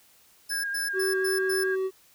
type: tone bursts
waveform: 20% pulse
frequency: 5274 Hz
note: E8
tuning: in tune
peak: -26 dBFS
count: 5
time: 0.49-1.64 s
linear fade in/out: 10 ms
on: 150 ms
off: 100 ms
type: tone with vibrato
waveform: sine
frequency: 1622 Hz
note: G#6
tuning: 41 cents flat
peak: -28 dBFS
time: 0.5-1.76 s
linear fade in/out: 20 ms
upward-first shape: sine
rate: 8.6 Hz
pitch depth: 18 cents each way
type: tone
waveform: triangle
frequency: 379.3 Hz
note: F#4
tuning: 43 cents sharp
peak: -23 dBFS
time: 0.93-1.91 s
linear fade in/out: 50 ms
effects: white hiss -59 dBFS RMS until 2.14 s